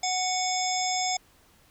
harmonic tone with a mistuned harmonic, 740 Hz, F#5, in tune, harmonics 1 / 3 / 5 / 7 / 9 / 10, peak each -28 / -34 / -36 / -32 / -34 / -35 dBFS, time 0.03-1.17 s, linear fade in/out 5 ms, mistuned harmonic 5, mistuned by -84 cents, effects pink hiss -60 dBFS RMS until 1.7 s

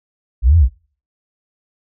sine linear two-way sweep, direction up then down, 50.6 to 87.31 to 50.6 Hz, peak -7 dBFS, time 0.42-0.69 s, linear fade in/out 50 ms, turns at 0.57 s, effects noise-tail reverb RT60 0.4 s tail -21 dB re dry

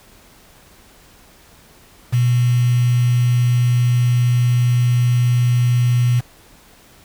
sine tone with quantisation, 122.3 Hz, B2, 16 cents flat, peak -12 dBFS, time 2.12-6.21 s, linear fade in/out 20 ms, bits 5, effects pink hiss -48 dBFS RMS until 7.04 s

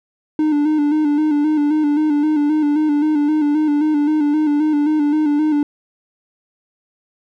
triangle tone with vibrato, 299.9 Hz, D4, 36 cents sharp, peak -11 dBFS, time 0.39-5.63 s, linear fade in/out 2 ms, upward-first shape square, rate 3.8 Hz, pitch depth 45 cents each way, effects none

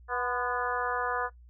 harmonic tone with a mistuned harmonic, 245.1 Hz, B3, 13 cents flat, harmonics 2 / 3 / 4 / 5 / 6 / 7, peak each -35 / -35 / -35 / -35 / -35 / -35 dBFS, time 0.08-1.3 s, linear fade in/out 50 ms, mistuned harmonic 4, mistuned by +46 cents, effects noise-tail reverb RT60 0.1 s tail -17 dB re dry + added 60 Hz sine -50 dBFS peak until 1.49 s

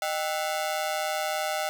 sawtooth ring-modulated tone, 698.5 Hz, F5, in tune, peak -20 dBFS, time 0.02-1.69 s, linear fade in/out 0 ms, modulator 81.7 Hz, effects none

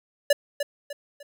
square tone with echo, 577 Hz, D5, 31 cents flat, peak -15 dBFS, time 0.3-0.33 s, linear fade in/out 5 ms, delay 300 ms, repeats 3, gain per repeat -9 dB, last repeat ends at 1.23 s, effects none

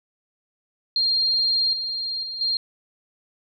sine tone with level steps, 4206 Hz, C8, 8 cents sharp, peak -18 / -25 / -29 / -20 dBFS, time 0.96-2.57 s, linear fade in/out 2 ms, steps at 1.73 / 2.23 / 2.41 s, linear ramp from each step 2 ms, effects none

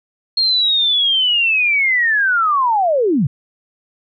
sine linear sweep, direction down, 4261 to 115.5 Hz, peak -12 dBFS, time 0.37-3.27 s, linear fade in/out 5 ms, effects none

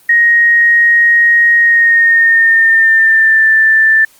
sine tone with pitch glide, 1875 to 1769.8 Hz, A#6 to A6, +10 to +10 cents, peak -5 dBFS, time 0.09-4.05 s, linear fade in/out 5 ms, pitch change -100 cents, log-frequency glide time 1.56-3.47 s, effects white hiss -46 dBFS RMS until 4.19 s + Opus 32 kbps

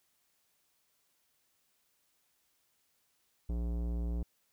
sine tone with tanh clipping, 58.4 Hz, A#1, 4 cents sharp, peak -34 dBFS, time 3.49-4.23 s, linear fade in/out 5 ms, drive 17 dB, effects white hiss -75 dBFS RMS until 4.52 s

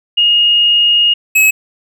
sine / square tone pair in turn, 2858 / 2567 Hz, F7 / E7, +39 / -47 cents, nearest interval major second, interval 186 cents, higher first, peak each -7 dBFS, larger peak neither, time 0.17-1.14 / 1.35-1.51 s, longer first, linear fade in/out 10 ms, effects none

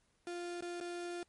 35% pulse tone with dropouts, 349.2 Hz, F4, in tune, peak -38 dBFS, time 0.27-1.23 s, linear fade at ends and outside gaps 1 ms, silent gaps 0.608-0.623 / 0.802-0.81 s, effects pink hiss -75 dBFS RMS until 1.28 s + MP3 48 kbps

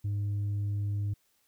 sine tone with tanh clipping, 102 Hz, G#2, 31 cents flat, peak -29 dBFS, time 0.04-1.14 s, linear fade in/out 10 ms, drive 2 dB, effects white hiss -71 dBFS RMS until 1.47 s

